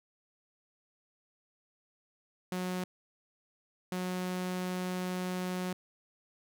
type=tone bursts at uneven times; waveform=sawtooth; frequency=182.5 Hz; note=F#3; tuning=24 cents flat; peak=-29 dBFS; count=2; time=2.52-2.84 / 3.92-5.73 s; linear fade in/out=2 ms; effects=none